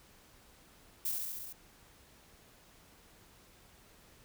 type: noise with echo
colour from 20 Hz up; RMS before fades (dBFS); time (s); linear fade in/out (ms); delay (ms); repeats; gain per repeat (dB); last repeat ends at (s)
violet; -34; 1.05-1.12; 5; 68; 6; -2; 1.528
effects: pink hiss -61 dBFS RMS until 4.24 s

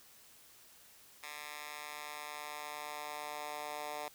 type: tone with high-pass filter sweep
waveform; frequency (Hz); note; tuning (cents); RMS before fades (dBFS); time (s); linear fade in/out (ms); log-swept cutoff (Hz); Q
10% pulse; 148.9; D3; +24; -44; 1.23-4.08; 2; 1500 to 690; 1.3
effects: white hiss -60 dBFS RMS until 4.14 s

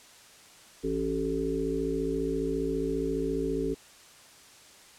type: harmonic tone with a mistuned harmonic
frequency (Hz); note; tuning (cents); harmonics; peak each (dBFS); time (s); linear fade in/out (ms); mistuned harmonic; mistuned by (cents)
54.7; A1; -9; 1 / 3 / 5 / 7 / 8; -37 / -38 / -32 / -32 / -32; 0.83-3.75; 20; 5; +16
effects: white hiss -53 dBFS RMS until 4.98 s + low-pass 9000 Hz 12 dB/octave

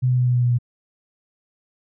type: tone with pitch steps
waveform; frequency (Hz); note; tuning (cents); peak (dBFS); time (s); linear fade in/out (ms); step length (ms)
sine; 126.7 / 125.75 / 124.81 / 123.88 / 122.95 / 122.03 / 121.12; B2 / B2 / B2 / B2 / B2 / B2 / B2; +45 / +32 / +19 / +6 / -7 / -20 / -33; -15; 0.02-0.587; 20; 81
effects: none

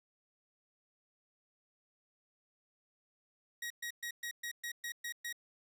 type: tone bursts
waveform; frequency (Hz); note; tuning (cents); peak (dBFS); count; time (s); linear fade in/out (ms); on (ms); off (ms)
sawtooth; 1895; A#6; +28; -35; 9; 3.62-5.327; 5; 83; 120
effects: none

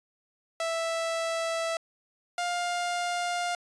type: tone pair in turn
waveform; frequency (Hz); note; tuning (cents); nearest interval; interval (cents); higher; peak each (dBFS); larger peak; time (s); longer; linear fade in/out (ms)
sawtooth; 659.3 / 704.2; E5 / F5; 0 / +14; minor second; 114; second; -24 / -24; neither; 0.6-1.77 / 2.38-3.55; neither; 2
effects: resampled to 22050 Hz

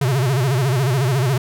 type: tone with vibrato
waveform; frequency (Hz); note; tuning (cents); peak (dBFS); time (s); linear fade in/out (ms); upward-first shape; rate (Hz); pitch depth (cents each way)
square; 131; C3; +2; -16; 0.01-1.38; 5; sine; 14; 160
effects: none

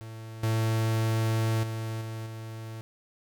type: tone with level steps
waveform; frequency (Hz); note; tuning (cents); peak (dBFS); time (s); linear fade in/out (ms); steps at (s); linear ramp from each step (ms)
45% pulse; 111.7; A2; +27; -39 / -24 / -31 / -34 / -37; 0.01-2.81; 0; 0.43 / 1.63 / 2.01 / 2.26; 5
effects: none

